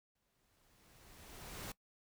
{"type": "noise with exponential growth", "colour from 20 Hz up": "pink", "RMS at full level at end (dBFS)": -44, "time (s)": [0.15, 1.72], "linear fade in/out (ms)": 5, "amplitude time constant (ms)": 340, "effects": ["noise-tail reverb RT60 0.1 s tail -20 dB re dry"]}